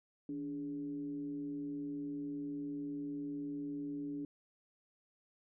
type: tone with frequency modulation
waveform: sine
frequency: 288.2 Hz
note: D4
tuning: 33 cents flat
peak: -38 dBFS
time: 0.29-4.25 s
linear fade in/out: 2 ms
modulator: 129 Hz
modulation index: 0.39
effects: none